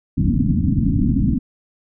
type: low-pass noise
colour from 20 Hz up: white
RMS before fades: -17 dBFS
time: 0.17-1.39 s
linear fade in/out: 10 ms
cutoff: 290 Hz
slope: 96 dB/octave
effects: none